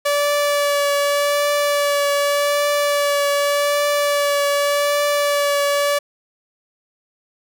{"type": "tone with vibrato", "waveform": "sawtooth", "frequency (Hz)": 576, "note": "D5", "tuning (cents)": -34, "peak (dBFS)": -12, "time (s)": [0.05, 5.99], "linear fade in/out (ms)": 10, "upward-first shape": "triangle", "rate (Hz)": 0.85, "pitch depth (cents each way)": 18, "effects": []}